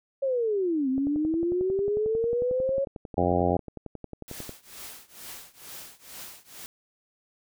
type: linear two-way sweep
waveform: sine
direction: down then up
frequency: 554.4 to 256.8 to 554.4 Hz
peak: -23 dBFS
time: 0.22-2.85 s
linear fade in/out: 10 ms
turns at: 0.89 s
type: click train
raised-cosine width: 2 ms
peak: -24 dBFS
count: 40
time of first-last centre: 0.98-4.494 s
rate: 11.1 Hz
type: harmonic tone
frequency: 88.7 Hz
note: F2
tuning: 27 cents sharp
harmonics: 1 / 2 / 3 / 4 / 5 / 6 / 7 / 8 / 9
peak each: -30 / -30 / -30 / -30 / -30 / -30 / -30 / -30 / -30 dBFS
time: 3.17-3.57 s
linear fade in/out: 5 ms
type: noise with tremolo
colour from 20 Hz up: white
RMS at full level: -40 dBFS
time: 4.28-6.66 s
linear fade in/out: 0 ms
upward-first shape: triangle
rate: 2.2 Hz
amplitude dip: 95%
effects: none